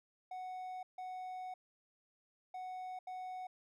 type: tone bursts at uneven times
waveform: triangle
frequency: 740 Hz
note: F#5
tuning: in tune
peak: -40 dBFS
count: 4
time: 0.31-0.83 / 0.98-1.54 / 2.54-2.99 / 3.07-3.47 s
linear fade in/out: 5 ms
effects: none